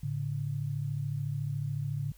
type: tone pair together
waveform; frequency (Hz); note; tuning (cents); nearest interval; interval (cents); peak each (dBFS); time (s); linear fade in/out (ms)
sine; 109.8 / 143.71; A2 / D3; -3 / -37; perfect fourth; 466; -35 / -32; 0.03-2.12; 5
effects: added 50 Hz sine -54 dBFS peak until 2.17 s + white hiss -63 dBFS RMS until 2.17 s